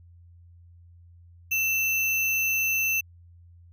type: tone with sample-and-hold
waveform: sine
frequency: 2664 Hz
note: E7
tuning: 18 cents sharp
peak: -22 dBFS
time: 1.51-3.01 s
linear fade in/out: 10 ms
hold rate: 8820 Hz
effects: added 86 Hz sine -49 dBFS peak until 3.72 s